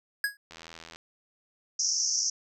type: tone with exponential decay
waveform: square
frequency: 1661.2 Hz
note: G#6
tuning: in tune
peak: -22 dBFS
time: 0.24-0.37 s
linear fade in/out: 2 ms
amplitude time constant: 28 ms
type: click train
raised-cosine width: 0.2 ms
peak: -27 dBFS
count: 38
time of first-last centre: 0.51-0.96 s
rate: 82.3 Hz
type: band-pass noise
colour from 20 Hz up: white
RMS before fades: -28 dBFS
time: 1.79-2.3 s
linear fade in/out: 5 ms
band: 5300 to 6300 Hz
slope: 96 dB/octave
effects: none